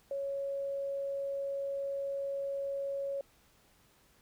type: tone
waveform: sine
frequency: 554.4 Hz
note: C#5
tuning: in tune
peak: -33 dBFS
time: 0.11-3.21 s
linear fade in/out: 2 ms
effects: pink hiss -66 dBFS RMS until 4.21 s